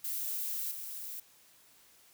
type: noise with level steps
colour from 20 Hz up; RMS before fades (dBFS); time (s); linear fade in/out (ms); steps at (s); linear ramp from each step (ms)
violet; -36 / -42; 0.04-1.2; 5; 0.71; 5
effects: white hiss -62 dBFS RMS until 2.13 s